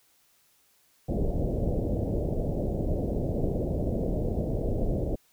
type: low-pass noise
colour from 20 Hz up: pink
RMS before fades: -28 dBFS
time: 1.08-5.16 s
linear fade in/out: 10 ms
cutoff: 640 Hz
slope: 48 dB/octave
effects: white hiss -65 dBFS RMS until 5.32 s